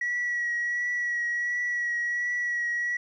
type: tone with vibrato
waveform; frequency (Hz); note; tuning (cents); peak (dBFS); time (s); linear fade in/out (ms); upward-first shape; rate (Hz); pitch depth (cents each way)
sine; 1927; B6; -43; -24; 0.01-2.97; 5; triangle; 1.4; 22
effects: tanh soft clip ceiling -23 dBFS + 11-bit